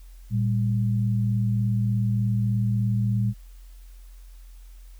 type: tone pair together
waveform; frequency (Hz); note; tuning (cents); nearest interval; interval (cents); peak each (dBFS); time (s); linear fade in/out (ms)
sine; 114.7 / 198.07; A#2 / G3; -28 / +18; major sixth; 946; -21 / -27; 0.3-3.34; 50
effects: added 43 Hz sine -42 dBFS peak until 4.99 s + white hiss -60 dBFS RMS until 4.99 s